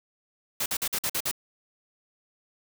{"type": "noise bursts", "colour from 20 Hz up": "white", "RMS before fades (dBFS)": -28, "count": 7, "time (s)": [0.6, 1.314], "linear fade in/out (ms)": 5, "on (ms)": 60, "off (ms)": 49, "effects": []}